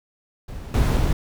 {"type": "noise with level steps", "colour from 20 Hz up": "brown", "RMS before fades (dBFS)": [-34, -18, -20], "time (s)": [0.48, 1.13], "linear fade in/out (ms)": 5, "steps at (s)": [0.74, 0.97], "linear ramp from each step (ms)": 2, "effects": []}